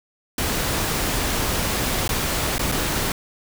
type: noise with dropouts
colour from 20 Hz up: pink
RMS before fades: -23 dBFS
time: 0.38-3.12 s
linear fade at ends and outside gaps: 2 ms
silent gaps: 2.078-2.091 / 2.582-2.593 / 2.717-2.721 s
effects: none